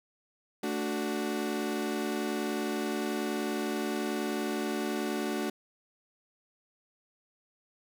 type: chord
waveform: 35% pulse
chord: D major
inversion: second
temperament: equal with one note detuned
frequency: 220 / 291.1 / 370 Hz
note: A3 / D4 / F#4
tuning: 0 / -15 / 0 cents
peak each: -33 dBFS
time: 0.63-5.5 s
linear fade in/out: 5 ms
effects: none